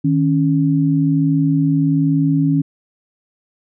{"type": "tone pair together", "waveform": "sine", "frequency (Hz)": [156.02, 277.2], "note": ["D#3", "C#4"], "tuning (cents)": [5, 0], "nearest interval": "minor seventh", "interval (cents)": 995, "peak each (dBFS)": -15, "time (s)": [0.04, 2.62], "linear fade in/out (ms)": 10, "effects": []}